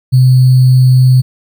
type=tone with sample-and-hold; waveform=sine; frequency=128.3 Hz; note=C3; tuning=34 cents flat; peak=-3 dBFS; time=0.12-1.22 s; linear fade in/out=20 ms; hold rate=4410 Hz; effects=none